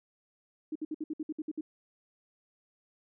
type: tone bursts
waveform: sine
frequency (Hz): 309.6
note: D#4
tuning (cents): -9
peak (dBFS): -32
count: 10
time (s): 0.72-1.61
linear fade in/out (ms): 5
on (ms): 35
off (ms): 60
effects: none